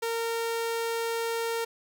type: tone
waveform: sawtooth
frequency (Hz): 460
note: A#4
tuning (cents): -23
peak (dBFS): -24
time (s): 0.02-1.65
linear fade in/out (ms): 10
effects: none